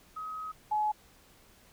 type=tone pair in turn; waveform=sine; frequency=1268 / 849 Hz; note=D#6 / G#5; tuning=+32 / +38 cents; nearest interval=perfect fifth; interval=694 cents; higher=first; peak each=-36 / -26 dBFS; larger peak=second; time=0.16-0.52 / 0.71-0.92 s; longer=first; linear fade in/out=10 ms; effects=pink hiss -60 dBFS RMS until 1.72 s